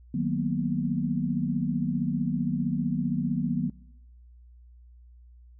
sine chord, B major seventh, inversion first, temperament just, 154.34 / 185.21 / 231.5 / 246.9 Hz, D#3 / F#3 / A#3 / B3, -14 / +2 / -12 / 0 cents, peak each -30 dBFS, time 0.14-3.7 s, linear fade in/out 5 ms, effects noise-tail reverb RT60 1.0 s tail -25 dB re dry + added 60 Hz sine -49 dBFS peak until 5.59 s

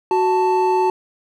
triangle tone pair together, 371 / 882.4 Hz, F#4 / A5, +5 / +5 cents, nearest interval octave + minor third, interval 1500 cents, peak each -15 dBFS, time 0.11-0.9 s, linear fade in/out 2 ms, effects none

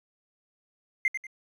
triangle tone with echo, 2093 Hz, C7, in tune, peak -17 dBFS, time 1.05-1.08 s, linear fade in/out 2 ms, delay 94 ms, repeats 2, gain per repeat -10 dB, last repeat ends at 1.268 s, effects tanh soft clip ceiling -18 dBFS + resampled to 32000 Hz

